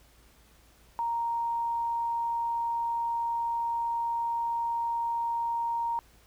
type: tone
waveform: sine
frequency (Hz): 932.3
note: A#5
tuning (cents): 0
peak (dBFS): -27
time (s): 0.99-5.99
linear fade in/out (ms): 0
effects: added 56 Hz sine -60 dBFS peak until 6.26 s + pink hiss -61 dBFS RMS until 6.26 s